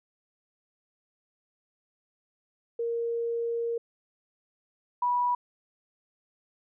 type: tone pair in turn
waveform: sine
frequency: 466.2 / 977.3 Hz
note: A#4 / B5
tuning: 0 / -18 cents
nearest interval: octave + minor second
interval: 1282 cents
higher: second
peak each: -27 / -23 dBFS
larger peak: second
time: 2.79-3.78 / 5.02-5.35 s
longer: first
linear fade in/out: 5 ms
effects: none